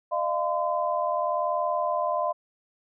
sine tone cluster, 608 / 689 / 1023 Hz, D#5 / F5 / C6, -40 / -24 / -39 cents, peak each -28 dBFS, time 0.11-2.33 s, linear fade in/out 20 ms, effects none

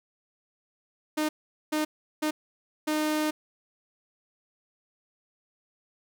sawtooth tone bursts at uneven times, 306.4 Hz, D#4, 27 cents flat, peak -21 dBFS, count 4, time 1.17-1.29 / 1.72-1.85 / 2.22-2.31 / 2.87-3.31 s, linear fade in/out 10 ms, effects none

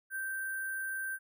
sine tone with sample-and-hold, 1562 Hz, G6, 7 cents flat, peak -34 dBFS, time 0.1-1.19 s, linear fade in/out 50 ms, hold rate 11025 Hz, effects none

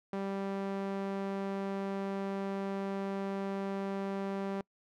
sawtooth tone with band-pass filter, 196 Hz, G3, in tune, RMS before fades -36 dBFS, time 0.13-4.61 s, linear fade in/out 2 ms, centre 500 Hz, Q 0.55, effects noise-tail reverb RT60 0.1 s tail -26 dB re dry

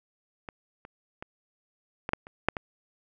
clicks, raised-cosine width 0.5 ms, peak -23 / -29 / -23 / -16 / -9 / -29 / -6 / -17 dBFS, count 8, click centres 0.488 / 0.851 / 1.225 / 2.091 / 2.134 / 2.269 / 2.486 / 2.568 s, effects none

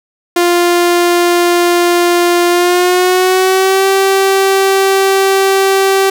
sawtooth tone with pitch glide, 349.2 to 387.5 Hz, F4 to G4, 0 to -20 cents, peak -4 dBFS, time 0.36-6.1 s, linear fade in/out 5 ms, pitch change +180 cents, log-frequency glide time 2.48-3.87 s, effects none

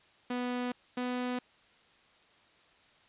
sawtooth tone pair in turn, 246.9 / 248.6 Hz, B3 / B3, 0 / +12 cents, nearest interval unison, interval 12 cents, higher second, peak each -28 dBFS, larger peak neither, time 0.3-0.72 / 0.97-1.39 s, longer neither, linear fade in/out 5 ms, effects white hiss -63 dBFS RMS until 3.08 s + resampled to 8000 Hz

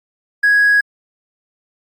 triangle tone, 1661.2 Hz, G#6, in tune, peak -6 dBFS, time 0.43-0.81 s, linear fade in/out 10 ms, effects tanh soft clip ceiling -5 dBFS + Opus 48 kbps

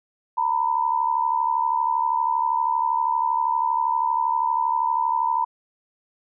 sine tone pair together, 915.2 / 987.8 Hz, A#5 / B5, -32 / 0 cents, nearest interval minor second, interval 132 cents, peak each -22 dBFS, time 0.37-5.45 s, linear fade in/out 10 ms, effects none

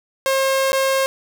sawtooth tone with dropouts, 536 Hz, C5, 42 cents sharp, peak -12 dBFS, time 0.26-1.06 s, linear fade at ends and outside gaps 0 ms, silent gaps 0.72-0.73 s, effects none

